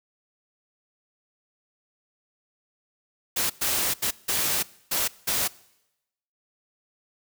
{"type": "noise bursts at uneven times", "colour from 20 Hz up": "white", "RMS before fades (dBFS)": -25, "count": 6, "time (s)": [[3.36, 3.5], [3.61, 3.94], [4.02, 4.11], [4.28, 4.63], [4.91, 5.08], [5.27, 5.48]], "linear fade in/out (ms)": 10, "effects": ["noise-tail reverb RT60 0.9 s tail -22 dB re dry"]}